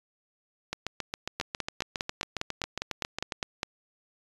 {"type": "two click trains", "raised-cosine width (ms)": 0.2, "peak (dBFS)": [-14, -12], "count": [20, 12], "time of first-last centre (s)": [[0.73, 3.322], [1.4, 3.631]], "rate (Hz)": [7.33, 4.93], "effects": ["resampled to 24000 Hz"]}